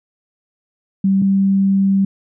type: tone pair in turn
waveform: sine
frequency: 193.9 / 195.01 Hz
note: G3 / G3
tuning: -19 / -9 cents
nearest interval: unison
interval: 10 cents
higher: second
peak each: -11 dBFS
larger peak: neither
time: 1.04-1.22 / 1.22-2.05 s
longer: second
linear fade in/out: 5 ms
effects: none